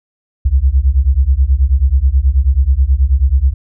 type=beating tone pair; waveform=sine; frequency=62.3 / 71.6 Hz; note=B1 / D2; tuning=+16 / -43 cents; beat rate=9.3 Hz; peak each=-11 / -11 dBFS; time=0.45-3.54 s; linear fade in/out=10 ms; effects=none

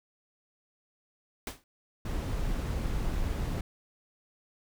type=noise with exponential decay; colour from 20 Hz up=pink; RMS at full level=-34 dBFS; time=1.47-1.64 s; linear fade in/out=2 ms; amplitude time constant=36 ms
type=noise; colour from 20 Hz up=brown; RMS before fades=-31 dBFS; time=2.05-3.61 s; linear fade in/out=5 ms
effects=none

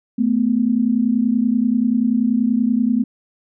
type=tone pair together; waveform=sine; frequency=220 / 250.4 Hz; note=A3 / B3; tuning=0 / +24 cents; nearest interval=major second; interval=224 cents; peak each=-17 dBFS; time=0.18-3.04 s; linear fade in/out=10 ms; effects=none

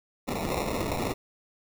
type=noise with sample-and-hold; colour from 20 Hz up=violet; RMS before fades=-30 dBFS; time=0.27-1.14 s; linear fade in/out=20 ms; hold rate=1575 Hz; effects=none

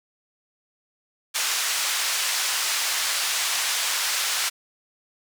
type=band-pass noise; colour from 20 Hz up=white; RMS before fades=-25 dBFS; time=1.34-4.5 s; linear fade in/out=20 ms; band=1000 to 7500 Hz; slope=12 dB/octave; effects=none

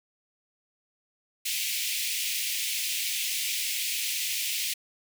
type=high-pass noise; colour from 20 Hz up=pink; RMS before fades=-30 dBFS; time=1.45-4.74 s; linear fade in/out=10 ms; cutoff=2200 Hz; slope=48 dB/octave; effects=none

